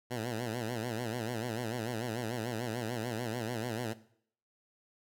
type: tone with vibrato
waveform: 10% pulse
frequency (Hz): 116.54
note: A#2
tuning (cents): 0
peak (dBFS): -26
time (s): 0.1-3.94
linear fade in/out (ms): 20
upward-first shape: sine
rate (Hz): 6.8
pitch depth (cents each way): 130
effects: noise-tail reverb RT60 0.6 s tail -17 dB re dry